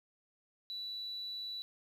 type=tone; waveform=sine; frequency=3951 Hz; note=B7; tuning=in tune; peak=-38 dBFS; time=0.7-1.62 s; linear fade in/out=0 ms; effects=tanh soft clip ceiling -35 dBFS + 11-bit